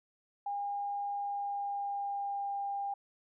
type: tone with pitch glide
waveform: sine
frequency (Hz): 809 to 800.6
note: G#5 to G5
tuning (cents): -46 to +36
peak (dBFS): -33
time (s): 0.46-2.94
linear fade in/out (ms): 5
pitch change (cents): -18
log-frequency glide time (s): 1.12-2.55
effects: none